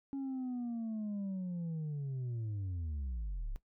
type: linear sweep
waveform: sine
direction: down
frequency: 277.2 to 30.3 Hz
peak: -33 dBFS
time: 0.13-3.56 s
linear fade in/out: 0 ms
effects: noise-tail reverb RT60 0.1 s tail -18 dB re dry + tanh soft clip ceiling -35 dBFS